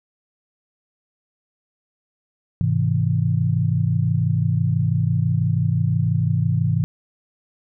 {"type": "chord", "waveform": "sine", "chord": "Ab augmented", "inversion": "none", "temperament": "just", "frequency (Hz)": [103.83, 129.78, 162.23], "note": ["Ab2", "C3", "E3"], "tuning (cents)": [0, -14, -27], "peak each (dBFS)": -21, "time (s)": [2.61, 6.84], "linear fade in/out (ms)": 0, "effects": []}